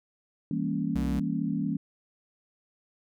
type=chord; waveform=sine; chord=E diminished seventh; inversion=none; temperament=equal with one note detuned; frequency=164.81 / 200.1 / 233.1 / 277.2 Hz; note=E3 / G3 / Bb3 / Db4; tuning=0 / +36 / 0 / 0 cents; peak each=-32 dBFS; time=0.51-1.77 s; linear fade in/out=2 ms
type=tone; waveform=square; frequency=65.41 Hz; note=C2; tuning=in tune; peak=-32 dBFS; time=0.95-1.2 s; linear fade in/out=10 ms
effects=none